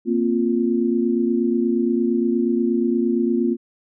sine chord, Bb suspended second, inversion none, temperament equal, 233.1 / 261.6 / 349.2 Hz, Bb3 / C4 / F4, 0 / 0 / 0 cents, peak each -20 / -23 / -21 dBFS, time 0.05-3.57 s, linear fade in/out 50 ms, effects none

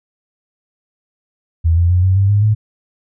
sine tone with pitch steps, 82.41 / 86.11 / 89.97 / 94.01 / 98.23 / 102.64 / 107.24 Hz, E2 / F2 / F#2 / F#2 / G2 / G#2 / A2, 0 / -24 / -48 / +28 / +4 / -20 / -44 cents, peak -9 dBFS, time 1.64-2.55 s, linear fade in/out 20 ms, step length 130 ms, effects none

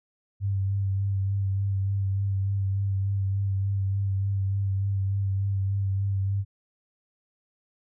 sine tone with vibrato, 98 Hz, G2, in tune, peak -23 dBFS, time 0.4-6.45 s, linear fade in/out 50 ms, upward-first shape sine, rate 3.4 Hz, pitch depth 24 cents each way, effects none

